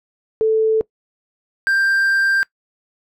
sine / triangle tone pair in turn, 440 / 1582.1 Hz, A4 / G6, 0 / +16 cents, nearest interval octave + minor seventh, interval 2216 cents, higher second, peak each -12 dBFS, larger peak neither, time 0.41-0.81 / 1.67-2.43 s, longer second, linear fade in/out 0 ms, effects noise-tail reverb RT60 0.1 s tail -22 dB re dry

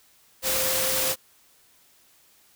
sine tone in noise, 523.3 Hz, C5, in tune, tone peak -31 dBFS, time 0.42-1.16 s, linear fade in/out 50 ms, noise white, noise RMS -25 dBFS, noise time 0.42-1.16 s, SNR -9 dB, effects white hiss -59 dBFS RMS until 2.55 s

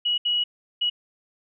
sine tone bursts at uneven times, 2916 Hz, F#7, 26 cents flat, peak -20 dBFS, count 3, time 0.05-0.18 / 0.25-0.44 / 0.81-0.9 s, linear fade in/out 10 ms, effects none

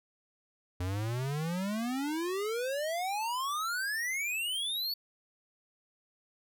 square exponential sweep, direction up, 87.31 to 4516 Hz, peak -32 dBFS, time 0.8-4.94 s, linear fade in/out 5 ms, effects none

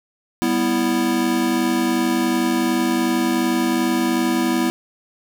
square chord, E minor, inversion first, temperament equal, 196 / 246.9 / 329.6 Hz, G3 / B3 / E4, 0 / 0 / 0 cents, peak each -27 / -21 / -21 dBFS, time 0.42-4.7 s, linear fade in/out 0 ms, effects none

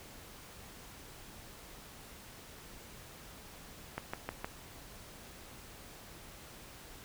click train, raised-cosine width 0.5 ms, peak -21 dBFS, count 4, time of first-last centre 3.98-4.445 s, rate 6.45 Hz, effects pink hiss -52 dBFS RMS until 7.04 s

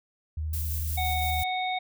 sine tone with vibrato, 77.78 Hz, D#2, in tune, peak -28 dBFS, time 0.37-1.43 s, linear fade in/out 5 ms, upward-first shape triangle, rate 14 Hz, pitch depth 20 cents each way
violet noise with tremolo, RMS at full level -35 dBFS, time 0.53-1.44 s, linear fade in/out 5 ms, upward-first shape square, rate 5.8 Hz, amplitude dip 25%
harmonic tone, 740 Hz, F#5, in tune, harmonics 1 / 3 / 5, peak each -28 / -33 / -35 dBFS, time 0.97-1.79 s, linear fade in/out 10 ms
effects none

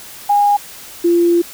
sine tone pair in turn, 818 / 343.9 Hz, G#5 / F4, -26 / -27 cents, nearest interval octave + minor third, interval 1501 cents, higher first, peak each -9 dBFS, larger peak neither, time 0.29-0.57 / 1.04-1.42 s, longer second, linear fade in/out 10 ms, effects white hiss -35 dBFS RMS until 1.53 s

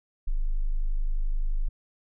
sine tone, 25.78 Hz, G#0, 12 cents flat, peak -22 dBFS, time 0.27-1.69 s, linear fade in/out 10 ms, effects none

